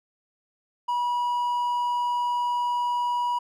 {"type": "tone", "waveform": "triangle", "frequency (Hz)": 970, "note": "B5", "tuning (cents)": -31, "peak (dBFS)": -21, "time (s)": [0.88, 3.39], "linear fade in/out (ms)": 10, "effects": []}